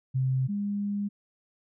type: tone pair in turn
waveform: sine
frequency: 130.81 / 203.2 Hz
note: C3 / G#3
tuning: 0 / -38 cents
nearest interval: minor sixth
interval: 762 cents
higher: second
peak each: -23 / -27 dBFS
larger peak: first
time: 0.14-0.48 / 0.48-1.09 s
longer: second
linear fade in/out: 20 ms
effects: none